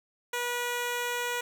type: tone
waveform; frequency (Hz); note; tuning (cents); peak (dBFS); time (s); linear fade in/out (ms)
10% pulse; 484.6; B4; -33; -21; 0.33-1.41; 5
effects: none